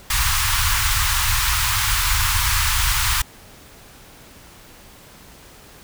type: band-stop noise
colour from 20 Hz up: pink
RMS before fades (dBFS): -19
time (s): 0.1-3.22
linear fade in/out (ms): 5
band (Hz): 110 to 940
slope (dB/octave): 48
effects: pink hiss -45 dBFS RMS until 5.83 s